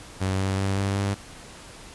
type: tone with pitch steps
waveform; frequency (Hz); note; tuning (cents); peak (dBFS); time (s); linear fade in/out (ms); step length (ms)
sawtooth; 95 / 96.16 / 97.33 / 98.52 / 99.72; F#2 / G2 / G2 / G2 / G2; +46 / -33 / -12 / +9 / +30; -19; 0.2-1.15; 20; 190
effects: pink hiss -44 dBFS RMS until 1.94 s + resampled to 24000 Hz